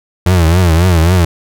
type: tone with vibrato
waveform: 35% pulse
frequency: 86.1 Hz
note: F2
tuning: 24 cents flat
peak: -5 dBFS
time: 0.26-1.25 s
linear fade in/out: 5 ms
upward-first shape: triangle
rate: 3.7 Hz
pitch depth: 160 cents each way
effects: none